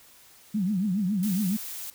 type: tone with vibrato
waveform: sine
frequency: 196 Hz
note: G3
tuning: in tune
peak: -23 dBFS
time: 0.54-1.57 s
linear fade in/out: 10 ms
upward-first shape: triangle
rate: 7.2 Hz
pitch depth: 220 cents each way
type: noise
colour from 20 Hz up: blue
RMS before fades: -37 dBFS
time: 1.23-1.9 s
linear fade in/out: 0 ms
effects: white hiss -54 dBFS RMS until 1.94 s